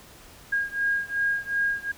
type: beating tone pair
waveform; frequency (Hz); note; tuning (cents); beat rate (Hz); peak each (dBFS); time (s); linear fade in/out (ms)
sine; 1627 / 1629.7; G#6 / G#6; -36 / -33; 2.7; -26 / -27; 0.52-1.92; 10
effects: pink hiss -49 dBFS RMS until 1.97 s